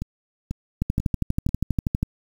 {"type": "two click trains", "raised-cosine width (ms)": 5, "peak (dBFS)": [-9, -15], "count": [16, 4], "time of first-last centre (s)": [[0.82, 2.03], [0.02, 1.491]], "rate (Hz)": [12.4, 2.04], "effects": ["7-bit"]}